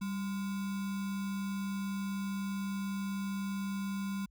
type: tone with sample-and-hold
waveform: sine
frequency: 196 Hz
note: G3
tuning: in tune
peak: -33 dBFS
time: 0.01-4.26 s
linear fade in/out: 10 ms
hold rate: 1225 Hz
effects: added 50 Hz sine -63 dBFS peak until 4.3 s